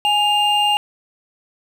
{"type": "tone pair together", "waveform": "triangle", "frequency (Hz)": [830.6, 2805], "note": ["G#5", "F7"], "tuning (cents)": [0, 7], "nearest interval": "octave + major sixth", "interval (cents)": 2107, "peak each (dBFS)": -15, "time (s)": [0.05, 0.77], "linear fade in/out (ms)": 0, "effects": []}